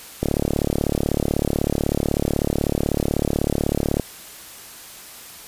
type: click train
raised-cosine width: 2 ms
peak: -6 dBFS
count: 137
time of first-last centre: 0.23-3.997 s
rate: 36.1 Hz
effects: white hiss -40 dBFS RMS until 5.47 s + resampled to 32000 Hz